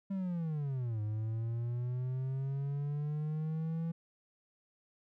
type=linear two-way sweep; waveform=triangle; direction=down then up; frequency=198.1 to 105.2 to 166.6 Hz; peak=-31 dBFS; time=0.1-3.92 s; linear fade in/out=10 ms; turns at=1.01 s; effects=none